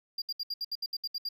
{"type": "tone bursts", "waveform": "triangle", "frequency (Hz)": 4792, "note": "D8", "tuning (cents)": 34, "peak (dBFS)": -30, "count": 11, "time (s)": [0.18, 1.289], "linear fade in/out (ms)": 5, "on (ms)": 39, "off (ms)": 68, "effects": []}